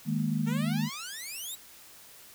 sine chord, D# suspended fourth, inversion none, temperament equal, 155.56 / 207.7 / 233.1 Hz, D#3 / G#3 / A#3, 0 / 0 / 0 cents, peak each -30 / -31 / -31 dBFS, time 0.05-0.9 s, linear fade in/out 50 ms
10% pulse exponential sweep, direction up, 440 to 3964 Hz, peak -29 dBFS, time 0.46-1.56 s, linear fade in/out 20 ms
effects white hiss -52 dBFS RMS until 2.34 s

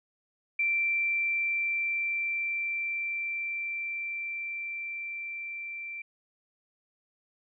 sine tone with level ramp, 2349 Hz, D7, in tune, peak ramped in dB -24 to -36 dBFS, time 0.59-6.02 s, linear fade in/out 5 ms, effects none

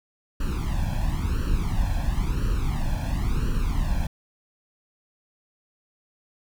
brown noise with flanger, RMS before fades -24 dBFS, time 0.4-4.07 s, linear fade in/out 5 ms, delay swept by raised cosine 0.69 to 1.22 ms, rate 0.97 Hz, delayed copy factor +0.9, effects none

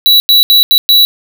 square tone bursts at uneven times, 3927 Hz, B7, 11 cents flat, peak -4 dBFS, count 5, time 0.06-0.2 / 0.29-0.43 / 0.5-0.63 / 0.71-0.78 / 0.89-1.05 s, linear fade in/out 0 ms, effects none

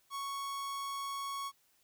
45% pulse tone, 1108.7 Hz, C#6, in tune, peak -37 dBFS, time 0.1-1.52 s, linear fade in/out 50 ms, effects white hiss -71 dBFS RMS until 1.83 s

